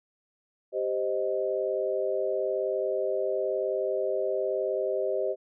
sine chord, C minor, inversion second, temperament equal, 392 / 523.3 / 622.3 Hz, G4 / C5 / Eb5, 0 / 0 / 0 cents, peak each -30 dBFS, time 0.72-5.36 s, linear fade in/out 50 ms, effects none

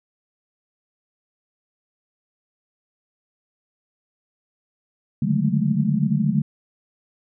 sine tone cluster, 142.9 / 151.5 / 185.8 / 208.1 / 220.2 Hz, D3 / D#3 / F#3 / G#3 / A3, -47 / -46 / +7 / +4 / +2 cents, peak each -24 dBFS, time 5.22-6.42 s, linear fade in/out 5 ms, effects none

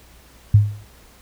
sine tone with exponential decay, 103.83 Hz, G#2, in tune, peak -5 dBFS, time 0.54-0.85 s, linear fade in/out 5 ms, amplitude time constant 67 ms, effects added 60 Hz sine -50 dBFS peak until 1.21 s + pink hiss -50 dBFS RMS until 1.21 s

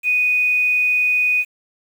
sine tone with quantisation, 2484 Hz, D#7, 3 cents flat, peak -14 dBFS, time 0.03-1.45 s, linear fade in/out 50 ms, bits 7, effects none

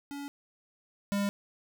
square tone pair in turn, 283.4 / 201.2 Hz, C#4 / G3, +38 / +45 cents, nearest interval tritone, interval 593 cents, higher first, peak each -38 / -28 dBFS, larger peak second, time 0.11-0.28 / 1.12-1.29 s, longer neither, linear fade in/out 0 ms, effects none

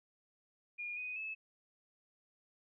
sine tone with pitch steps, 2427 / 2493 / 2602 Hz, D#7 / D#7 / E7, -44 / +3 / -23 cents, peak -39 dBFS, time 0.78-1.35 s, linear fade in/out 20 ms, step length 190 ms, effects none

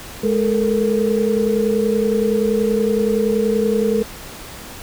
sine tone cluster, 210.5 / 435.4 / 466 Hz, G#3 / A4 / A#4, +24 / -18 / -1 cents, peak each -19 dBFS, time 0.23-4.03 s, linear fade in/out 10 ms, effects pink hiss -35 dBFS RMS until 4.82 s

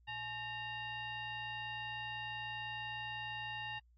sine tone with frequency modulation, 1822 Hz, A#6, 40 cents flat, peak -40 dBFS, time 0.07-3.8 s, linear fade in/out 20 ms, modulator 970 Hz, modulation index 1.4, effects added 59 Hz sine -64 dBFS peak until 3.97 s + AAC 48 kbps

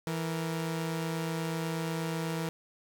sawtooth tone pair together, 164.5 / 465.3 Hz, E3 / A#4, -3 / -3 cents, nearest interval octave + tritone, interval 1800 cents, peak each -28 / -35 dBFS, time 0.07-2.49 s, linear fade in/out 0 ms, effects none

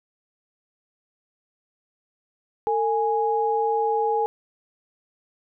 sine tone pair together, 450.3 / 830.6 Hz, A4 / G#5, +40 / 0 cents, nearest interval major seventh, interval 1060 cents, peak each -23 / -22 dBFS, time 2.67-4.26 s, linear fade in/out 0 ms, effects none

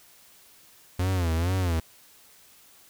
45% pulse tone with vibrato, 87.31 Hz, F2, in tune, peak -23 dBFS, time 0.99-1.8 s, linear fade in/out 5 ms, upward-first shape sine, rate 2.2 Hz, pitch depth 140 cents each way, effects white hiss -55 dBFS RMS until 2.89 s

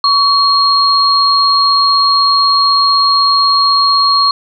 sine tone pair together, 1127 / 4255 Hz, C#6 / C8, +28 / +28 cents, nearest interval octave + major seventh, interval 2300 cents, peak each -10 dBFS, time 0.04-4.31 s, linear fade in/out 2 ms, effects none

